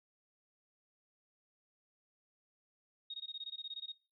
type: tone bursts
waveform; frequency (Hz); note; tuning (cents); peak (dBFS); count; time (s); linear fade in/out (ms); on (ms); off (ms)
sine; 3731; A#7; +1; -40; 14; 3.1-3.92; 5; 40; 20
effects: noise-tail reverb RT60 0.3 s tail -20 dB re dry